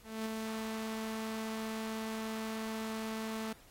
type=tone with ADSR envelope; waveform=sawtooth; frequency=220.9 Hz; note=A3; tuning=7 cents sharp; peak=-30 dBFS; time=0.03-3.53 s; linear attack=230 ms; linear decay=4 ms; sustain=-3 dB; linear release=5 ms; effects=pink hiss -60 dBFS RMS until 3.7 s + AAC 48 kbps